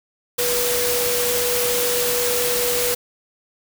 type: tone in noise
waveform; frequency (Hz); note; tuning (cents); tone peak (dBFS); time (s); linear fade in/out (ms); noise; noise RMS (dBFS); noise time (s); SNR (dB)
sine; 487.7; B4; -22; -22; 0.38-2.95; 10; white; -22; 0.38-2.95; -3
effects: none